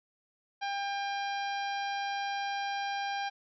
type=harmonic tone; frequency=799 Hz; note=G5; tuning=33 cents sharp; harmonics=1 / 2 / 3 / 4 / 5 / 6 / 7; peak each=-33 / -39 / -43 / -45 / -47 / -49 / -50 dBFS; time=0.61-3.3 s; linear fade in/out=20 ms; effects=none